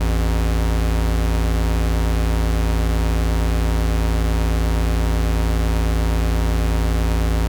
square tone pair together, 55.15 / 85.5 Hz, A1 / F2, +5 / -36 cents, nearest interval minor sixth, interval 759 cents, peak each -17 / -25 dBFS, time 0-7.48 s, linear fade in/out 10 ms, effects none

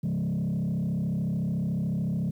sine tone with frequency modulation, 171.4 Hz, F3, 32 cents flat, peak -23 dBFS, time 0.03-2.31 s, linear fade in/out 10 ms, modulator 33.8 Hz, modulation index 1.3, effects tanh soft clip ceiling -24 dBFS + 10-bit

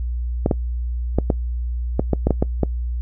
clicks, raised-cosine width 2 ms, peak -3 dBFS, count 10, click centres 0.461 / 0.512 / 1.186 / 1.302 / 1.995 / 2.133 / 2.27 / 2.307 / 2.425 / 2.633 s, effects noise-tail reverb RT60 0.1 s tail -23 dB re dry + added 60 Hz sine -21 dBFS peak until 3.01 s

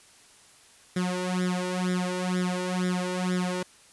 sawtooth tone with flanger, 181.6 Hz, F#3, 32 cents flat, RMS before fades -28 dBFS, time 0.96-3.63 s, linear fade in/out 5 ms, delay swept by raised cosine 0.55 to 2.15 ms, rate 2.1 Hz, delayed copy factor +0.9, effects white hiss -55 dBFS RMS until 3.92 s + resampled to 24000 Hz

